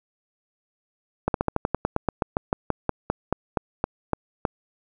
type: slowing click train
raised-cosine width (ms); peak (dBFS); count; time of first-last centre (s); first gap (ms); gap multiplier
1; -7; 21; 1.28-4.452; 62; 1.09
effects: none